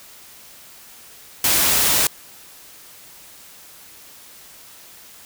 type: noise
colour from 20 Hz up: white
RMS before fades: -17 dBFS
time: 1.44-2.07 s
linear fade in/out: 2 ms
effects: white hiss -44 dBFS RMS until 5.25 s